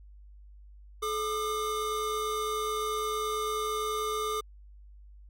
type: tone pair together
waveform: square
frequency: 430 / 1201 Hz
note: A4 / D6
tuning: -40 / +38 cents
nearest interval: octave + tritone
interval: 1778 cents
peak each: -33 / -32 dBFS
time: 1.02-4.41 s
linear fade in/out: 10 ms
effects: added 50 Hz sine -48 dBFS peak until 5.29 s + MP3 64 kbps

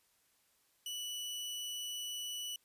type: tone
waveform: sawtooth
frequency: 2958 Hz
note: F#7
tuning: 1 cent flat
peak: -36 dBFS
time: 0.86-2.56 s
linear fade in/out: 2 ms
effects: white hiss -73 dBFS RMS until 2.64 s + resampled to 32000 Hz

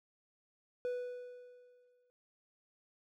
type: tone with exponential decay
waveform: triangle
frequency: 493.7 Hz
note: B4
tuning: 1 cent flat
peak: -31 dBFS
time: 0.85-2.1 s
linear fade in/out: 0 ms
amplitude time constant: 270 ms
effects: none

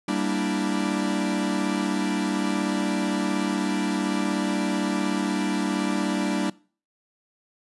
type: chord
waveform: 45% pulse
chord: E half-diminished seventh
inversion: first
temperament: equal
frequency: 196 / 233.1 / 293.7 / 329.6 Hz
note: G3 / Bb3 / D4 / E4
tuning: 0 / 0 / 0 / 0 cents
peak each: -28 / -30 / -27 / -31 dBFS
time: 0.08-6.5 s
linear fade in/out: 5 ms
effects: noise-tail reverb RT60 0.4 s tail -22 dB re dry + resampled to 24000 Hz

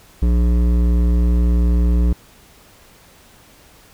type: tone with hard clipping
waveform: triangle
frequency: 59.3 Hz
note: A#1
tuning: 30 cents sharp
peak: -14 dBFS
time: 0.22-2.13 s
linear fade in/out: 5 ms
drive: 16 dB
effects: pink hiss -48 dBFS RMS until 3.93 s

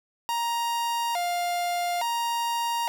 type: tone with vibrato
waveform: 45% pulse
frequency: 811 Hz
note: G#5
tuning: 41 cents flat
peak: -25 dBFS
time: 0.29-2.88 s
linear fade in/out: 0 ms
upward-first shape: square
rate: 0.58 Hz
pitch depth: 250 cents each way
effects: none

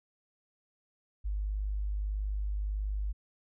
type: tone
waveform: sine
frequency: 50.8 Hz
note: G#1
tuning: 38 cents flat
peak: -30 dBFS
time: 1.24-3.13 s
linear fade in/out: 20 ms
effects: none

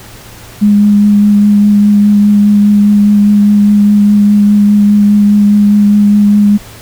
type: tone with vibrato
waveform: sine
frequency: 206 Hz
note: G#3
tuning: 14 cents flat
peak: -3 dBFS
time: 0.61-6.58 s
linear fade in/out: 20 ms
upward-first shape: triangle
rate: 4.9 Hz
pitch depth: 16 cents each way
effects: added 112 Hz sine -36 dBFS peak until 6.81 s + pink hiss -33 dBFS RMS until 6.81 s

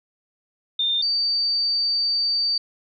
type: tone pair in turn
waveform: sine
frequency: 3616 / 4615 Hz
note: A7 / D8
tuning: +47 / -31 cents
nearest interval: major third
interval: 422 cents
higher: second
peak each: -19 dBFS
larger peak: neither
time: 0.79-1.02 / 1.02-2.58 s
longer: second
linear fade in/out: 5 ms
effects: none

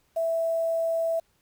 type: tone with quantisation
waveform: sine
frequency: 659 Hz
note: E5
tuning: 1 cent flat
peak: -23 dBFS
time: 0.16-1.2 s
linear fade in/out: 10 ms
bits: 8
effects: pink hiss -68 dBFS RMS until 1.41 s

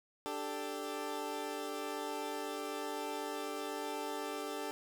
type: chord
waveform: 20% pulse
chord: D suspended fourth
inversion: none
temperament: equal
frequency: 293.7 / 392 / 440 Hz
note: D4 / G4 / A4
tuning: 0 / 0 / 0 cents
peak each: -38 / -38 / -37 dBFS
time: 0.26-4.71 s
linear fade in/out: 0 ms
effects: none

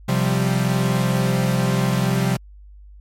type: chord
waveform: 45% pulse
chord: C suspended fourth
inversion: none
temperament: equal with one note detuned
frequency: 130.81 / 174.61 / 195.09 Hz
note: C3 / F3 / G3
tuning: 0 / 0 / -8 cents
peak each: -20 / -22 / -23 dBFS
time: 0.08-2.37 s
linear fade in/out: 10 ms
effects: added 50 Hz sine -40 dBFS peak until 3 s + MP3 64 kbps

